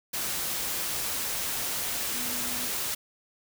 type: tone in noise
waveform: sine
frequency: 245.4 Hz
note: B3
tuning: 11 cents flat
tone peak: -41 dBFS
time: 2.14-2.67 s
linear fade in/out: 10 ms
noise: white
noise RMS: -31 dBFS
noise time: 0.13-2.95 s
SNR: -13 dB
effects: none